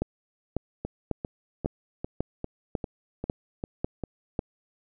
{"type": "two click trains", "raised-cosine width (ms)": 2, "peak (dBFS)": [-18, -13], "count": [9, 9], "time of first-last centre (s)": [[0.85, 4.037], [0.02, 4.392]], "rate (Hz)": [2.51, 1.83], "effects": []}